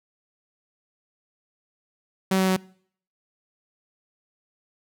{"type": "tone with pitch steps", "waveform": "sawtooth", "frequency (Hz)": [190, 188.58, 187.17], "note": ["F#3", "F#3", "F#3"], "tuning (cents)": [46, 33, 20], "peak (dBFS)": -15, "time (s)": [2.31, 2.565], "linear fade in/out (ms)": 5, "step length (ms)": 85, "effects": ["noise-tail reverb RT60 0.6 s tail -24 dB re dry"]}